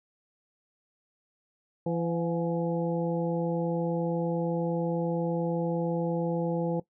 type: harmonic tone with a mistuned harmonic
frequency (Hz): 168.6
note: E3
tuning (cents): +39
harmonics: 1 / 2 / 3 / 4 / 5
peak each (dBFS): -29 / -33 / -31 / -43 / -39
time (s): 1.86-6.8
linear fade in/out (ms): 5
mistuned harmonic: 4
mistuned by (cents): +88
effects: noise-tail reverb RT60 0.1 s tail -18 dB re dry